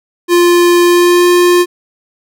square tone with pitch glide, 349.2 to 353.5 Hz, F4 to F4, 0 to +21 cents, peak -6 dBFS, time 0.28-1.66 s, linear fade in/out 50 ms, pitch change +21 cents, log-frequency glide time 0.83-1.29 s, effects none

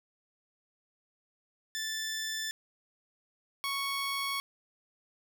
15% pulse tone pair in turn, 1760 / 1108.7 Hz, A6 / C#6, 0 / 0 cents, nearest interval minor sixth, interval 800 cents, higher first, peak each -27 / -25 dBFS, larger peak second, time 1.75-2.51 / 3.64-4.4 s, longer neither, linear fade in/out 0 ms, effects none

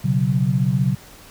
sine chord, B suspended second, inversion none, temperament just, 123.47 / 138.9 / 185.21 Hz, B2 / C#3 / F#3, 0 / +4 / +2 cents, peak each -21 / -19 / -21 dBFS, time 0.04-0.95 s, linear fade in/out 10 ms, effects pink hiss -44 dBFS RMS until 1.3 s

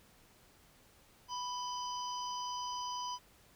harmonic tone with a mistuned harmonic, 987.8 Hz, B5, in tune, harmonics 1 / 3 / 5 / 6, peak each -38 / -47 / -47 / -49 dBFS, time 1.28-3.19 s, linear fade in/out 50 ms, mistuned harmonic 3, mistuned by +51 cents, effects pink hiss -64 dBFS RMS until 3.55 s

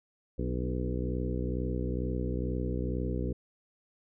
harmonic tone with a mistuned harmonic, 62.2 Hz, B1, 13 cents sharp, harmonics 1 / 2 / 3 / 4 / 5 / 6 / 7 / 8, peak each -33 / -36 / -38 / -39 / -40 / -41 / -41 / -42 dBFS, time 0.38-3.33 s, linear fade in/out 10 ms, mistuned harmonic 5, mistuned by -28 cents, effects none

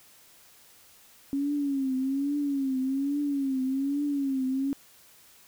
sine tone with vibrato, 274.8 Hz, C#4, 15 cents flat, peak -25 dBFS, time 1.33-4.73 s, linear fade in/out 0 ms, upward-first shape triangle, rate 1.2 Hz, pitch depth 110 cents each way, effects white hiss -56 dBFS RMS until 5.47 s

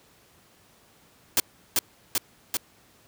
white noise with echo, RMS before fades -20 dBFS, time 1.37-1.4 s, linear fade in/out 2 ms, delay 390 ms, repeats 3, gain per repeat -2 dB, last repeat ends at 2.57 s, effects pink hiss -58 dBFS RMS until 3.07 s + high-pass 80 Hz 12 dB/octave

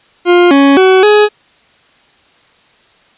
40% pulse tone with pitch steps, 352.4 / 278 / 376.5 / 419.6 Hz, F4 / C#4 / F#4 / G#4, +16 / +5 / +30 / +18 cents, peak -3 dBFS, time 0.25-1.29 s, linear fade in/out 50 ms, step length 260 ms, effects white hiss -48 dBFS RMS until 3.17 s + resampled to 8000 Hz

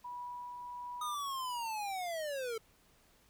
sine tone with tremolo, 977 Hz, B5, 19 cents flat, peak -40 dBFS, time 0.04-1.15 s, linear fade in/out 10 ms, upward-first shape triangle, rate 1.4 Hz, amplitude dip 30%
square linear sweep, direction down, 1244.5 to 437.4 Hz, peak -37 dBFS, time 1.01-2.58 s, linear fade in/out 5 ms
effects pink hiss -67 dBFS RMS until 3.29 s

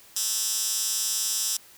10% pulse tone with high-pass filter, 220 Hz, A3, in tune, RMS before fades -27 dBFS, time 0.16-1.57 s, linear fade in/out 5 ms, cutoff 6400 Hz, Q 1.7, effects white hiss -52 dBFS RMS until 1.77 s

